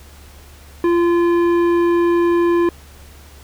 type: tone with tanh clipping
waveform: triangle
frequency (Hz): 343.9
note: F4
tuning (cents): -27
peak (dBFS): -14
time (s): 0.84-2.69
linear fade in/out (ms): 2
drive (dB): 16
effects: added 72 Hz sine -41 dBFS peak until 3.43 s + pink hiss -45 dBFS RMS until 3.43 s